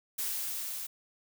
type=noise with level ramp; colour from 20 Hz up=blue; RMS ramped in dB=-33 to -39 dBFS; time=0.18-0.87 s; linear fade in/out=10 ms; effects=none